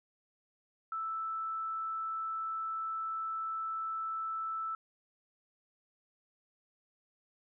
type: tone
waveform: sine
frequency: 1318.5 Hz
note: E6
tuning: in tune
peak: -34 dBFS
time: 0.92-4.75 s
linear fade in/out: 2 ms
effects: none